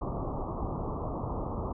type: low-pass noise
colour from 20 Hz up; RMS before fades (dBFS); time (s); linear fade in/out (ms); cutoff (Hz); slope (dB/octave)
pink; -34; 0.01-1.73; 10; 1200; 96
effects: none